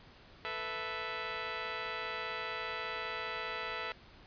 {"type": "chord", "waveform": "10% pulse", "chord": "A suspended second", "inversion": "none", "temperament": "just", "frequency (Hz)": [440, 495, 660], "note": ["A4", "B4", "E5"], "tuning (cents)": [0, 4, 2], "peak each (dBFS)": -34, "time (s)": [0.45, 3.92], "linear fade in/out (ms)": 0, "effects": ["pink hiss -57 dBFS RMS until 4.26 s", "resampled to 11025 Hz"]}